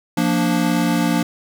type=chord; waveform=square; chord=Bb major; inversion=second; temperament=equal; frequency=174.61 / 233.1 / 293.7 Hz; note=F3 / Bb3 / D4; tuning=0 / 0 / 0 cents; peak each=-21 dBFS; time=0.17-1.23 s; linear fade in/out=5 ms; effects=none